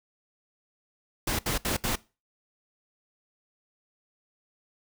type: noise bursts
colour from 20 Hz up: pink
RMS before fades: -28 dBFS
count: 4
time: 1.27-1.957 s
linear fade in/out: 5 ms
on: 120 ms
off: 69 ms
effects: noise-tail reverb RT60 0.3 s tail -21 dB re dry